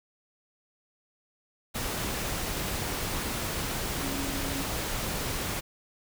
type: tone in noise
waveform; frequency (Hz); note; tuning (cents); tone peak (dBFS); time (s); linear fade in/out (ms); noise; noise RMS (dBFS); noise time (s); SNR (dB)
sine; 274.8; C#4; -15; -36; 3.97-4.63; 20; pink; -32; 1.74-5.61; -7
effects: none